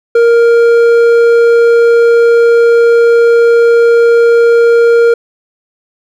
sine tone with hard clipping, 467.2 Hz, A#4, 4 cents sharp, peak -5 dBFS, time 0.15-5.14 s, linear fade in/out 5 ms, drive 6 dB, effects none

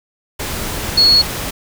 sine tone in noise, 4346 Hz, C#8, 35 cents flat, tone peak -7 dBFS, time 0.97-1.22 s, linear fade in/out 10 ms, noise pink, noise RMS -23 dBFS, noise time 0.39-1.51 s, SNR +13 dB, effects none

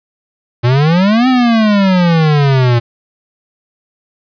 square exponential two-way sweep, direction up then down, 116.54 to 261.6 to 116.54 Hz, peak -8 dBFS, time 0.63-2.8 s, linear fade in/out 20 ms, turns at 1.28 s, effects resampled to 11025 Hz + 7-bit

